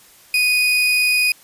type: tone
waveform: 35% pulse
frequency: 2482 Hz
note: D#7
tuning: 5 cents flat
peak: -12 dBFS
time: 0.34-1.32 s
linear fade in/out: 2 ms
effects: white hiss -48 dBFS RMS until 1.43 s + resampled to 32000 Hz